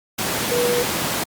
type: tone in noise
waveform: sine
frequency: 484.8 Hz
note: B4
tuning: 32 cents flat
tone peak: -18 dBFS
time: 0.51-0.83 s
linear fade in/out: 10 ms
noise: pink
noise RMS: -22 dBFS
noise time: 0.18-1.24 s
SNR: +1 dB
effects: high-pass 150 Hz 12 dB/octave + Opus 48 kbps